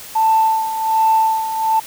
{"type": "tone with tremolo", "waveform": "sine", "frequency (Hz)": 886, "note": "A5", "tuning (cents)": 12, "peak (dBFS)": -9, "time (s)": [0.15, 1.8], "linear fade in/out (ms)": 10, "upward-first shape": "sine", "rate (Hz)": 1.3, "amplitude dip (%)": 70, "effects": ["tanh soft clip ceiling -6 dBFS", "white hiss -35 dBFS RMS until 1.86 s"]}